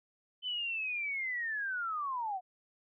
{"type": "linear sweep", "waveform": "sine", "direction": "down", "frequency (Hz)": [3056, 710], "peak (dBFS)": -33, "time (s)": [0.42, 2.41], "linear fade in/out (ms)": 50, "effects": []}